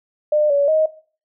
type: tone with pitch steps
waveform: sine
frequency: 602 / 568 / 627 Hz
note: D5 / C#5 / D#5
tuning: +43 / +42 / +13 cents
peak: -13 dBFS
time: 0.32-0.86 s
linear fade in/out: 5 ms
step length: 180 ms
effects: noise-tail reverb RT60 0.4 s tail -17 dB re dry